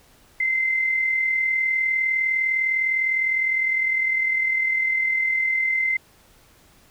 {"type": "tone with amplitude modulation", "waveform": "sine", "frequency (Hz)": 2074, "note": "C7", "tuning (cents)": -16, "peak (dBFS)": -17, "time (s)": [0.4, 5.97], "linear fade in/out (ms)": 5, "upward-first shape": "sine", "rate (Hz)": 39.8, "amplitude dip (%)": 45, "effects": ["pink hiss -55 dBFS RMS until 6.9 s"]}